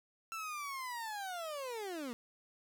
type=linear sweep; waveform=30% pulse; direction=down; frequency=1347 to 226.8 Hz; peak=-37 dBFS; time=0.32-2.13 s; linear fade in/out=0 ms; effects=none